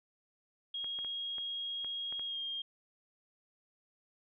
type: tone with pitch glide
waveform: sine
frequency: 3275 to 3221 Hz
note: G#7 to G7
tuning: -25 to +46 cents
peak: -36 dBFS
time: 0.74-2.62 s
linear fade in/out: 5 ms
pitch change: -29 cents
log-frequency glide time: 2.26-2.38 s
type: clicks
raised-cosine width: 0.5 ms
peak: -35 dBFS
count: 7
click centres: 0.844 / 0.989 / 1.047 / 1.383 / 1.846 / 2.125 / 2.195 s
effects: none